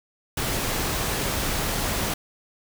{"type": "noise", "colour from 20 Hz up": "pink", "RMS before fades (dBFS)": -26, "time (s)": [0.37, 2.14], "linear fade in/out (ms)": 5, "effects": []}